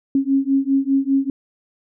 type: beating tone pair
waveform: sine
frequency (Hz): 270 / 275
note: C#4 / C#4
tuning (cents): -45 / -14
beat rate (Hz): 5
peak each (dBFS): -18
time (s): 0.15-1.3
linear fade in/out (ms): 2
effects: none